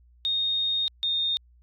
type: tone pair in turn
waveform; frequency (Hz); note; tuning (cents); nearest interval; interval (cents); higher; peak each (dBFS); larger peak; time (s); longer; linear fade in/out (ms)
sine; 3700 / 3668; A#7 / A#7; -14 / -29; unison; 15; first; -23; neither; 0.25-0.88 / 1.03-1.37; first; 0
effects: added 60 Hz sine -54 dBFS peak until 1.62 s + AAC 48 kbps